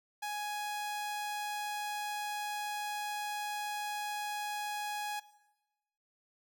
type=tone; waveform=sawtooth; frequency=833 Hz; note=G#5; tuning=5 cents sharp; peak=-32 dBFS; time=0.22-5.2 s; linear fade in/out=10 ms; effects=noise-tail reverb RT60 1.0 s tail -18 dB re dry